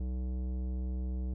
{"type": "tone with tanh clipping", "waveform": "sine", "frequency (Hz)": 63, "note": "B1", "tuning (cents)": 35, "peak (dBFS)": -34, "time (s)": [0, 1.34], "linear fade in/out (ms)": 5, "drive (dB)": 14, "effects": []}